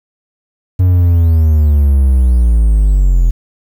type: linear sweep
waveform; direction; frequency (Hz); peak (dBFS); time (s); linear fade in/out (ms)
triangle; down; 92.5 to 41.2; -4; 0.79-3.31; 10
effects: 7-bit